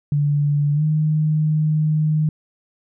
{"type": "tone with pitch glide", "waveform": "sine", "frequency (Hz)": [145.5, 154.15], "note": ["D3", "D#3"], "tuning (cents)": [-16, -16], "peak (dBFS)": -15, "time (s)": [0.12, 2.29], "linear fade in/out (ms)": 2, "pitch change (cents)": 100, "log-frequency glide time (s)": [0.74, 0.83], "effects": []}